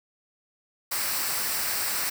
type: noise with comb filter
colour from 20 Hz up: white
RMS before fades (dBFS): -28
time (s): 0.91-2.1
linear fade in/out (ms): 10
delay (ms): 0.3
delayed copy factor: -0.5
effects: none